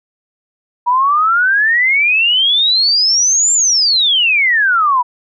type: exponential two-way sweep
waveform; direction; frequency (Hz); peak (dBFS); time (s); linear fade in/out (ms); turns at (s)
sine; up then down; 954 to 7400 to 954; -9; 0.86-5.03; 20; 3.53
effects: none